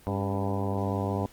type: harmonic tone with a mistuned harmonic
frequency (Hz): 99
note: G2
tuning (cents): +18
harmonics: 1 / 2 / 3 / 4 / 5 / 6 / 7 / 8 / 9 / 10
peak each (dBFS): -30 / -33 / -35 / -36 / -37 / -38 / -38 / -39 / -40 / -40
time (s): 0.07-1.26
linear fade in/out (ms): 0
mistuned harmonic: 3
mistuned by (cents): -77
effects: pink hiss -55 dBFS RMS until 1.32 s + Opus 24 kbps